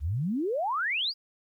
sine exponential sweep, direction up, 65.41 to 5030 Hz, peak -26 dBFS, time 0-1.14 s, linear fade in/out 50 ms, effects 11-bit

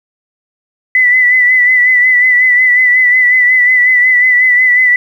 sine tone with vibrato, 1994 Hz, B6, 16 cents sharp, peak -5 dBFS, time 0.95-4.96 s, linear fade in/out 2 ms, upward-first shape sine, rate 5.5 Hz, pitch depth 37 cents each way, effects 7-bit

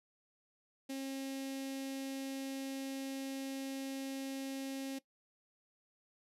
sawtooth tone with notch filter, 270 Hz, C#4, 45 cents flat, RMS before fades -41 dBFS, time 0.89-4.99 s, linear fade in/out 10 ms, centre 1200 Hz, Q 0.67, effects noise-tail reverb RT60 0.1 s tail -18 dB re dry + resampled to 32000 Hz

